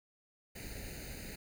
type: noise with comb filter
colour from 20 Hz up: pink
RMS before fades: -45 dBFS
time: 0.55-1.36 s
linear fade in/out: 10 ms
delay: 0.45 ms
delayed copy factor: +0.9
effects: none